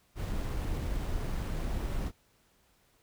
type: noise with sample-and-hold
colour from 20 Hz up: brown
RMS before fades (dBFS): -33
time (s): 0.15-2.12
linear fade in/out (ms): 50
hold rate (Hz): 11025
effects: pink hiss -68 dBFS RMS until 3.02 s